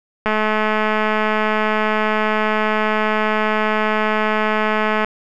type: click train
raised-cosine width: 0.5 ms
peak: -4 dBFS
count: 1030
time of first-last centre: 0.26-5.046 s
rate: 215 Hz
effects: none